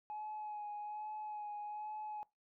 sine tone with vibrato, 843 Hz, G#5, 26 cents sharp, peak -40 dBFS, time 0.1-2.23 s, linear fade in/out 0 ms, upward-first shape sine, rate 1.2 Hz, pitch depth 23 cents each way, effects noise-tail reverb RT60 0.2 s tail -22 dB re dry + tanh soft clip ceiling -38 dBFS

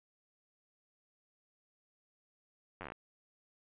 slowing click train, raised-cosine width 0.5 ms, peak -28 dBFS, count 9, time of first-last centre 2.81-2.92 s, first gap 10 ms, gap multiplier 1.09, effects resampled to 8000 Hz

